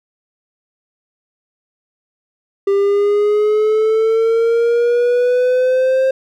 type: exponential sweep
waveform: triangle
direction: up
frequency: 395.4 to 530 Hz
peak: -9 dBFS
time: 2.67-6.11 s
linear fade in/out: 5 ms
effects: none